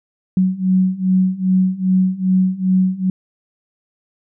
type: beating tone pair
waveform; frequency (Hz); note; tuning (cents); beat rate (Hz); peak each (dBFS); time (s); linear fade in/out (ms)
sine; 185 / 187.5; F#3 / F#3; 0 / +23; 2.5; -17 / -15; 0.37-3.1; 2
effects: none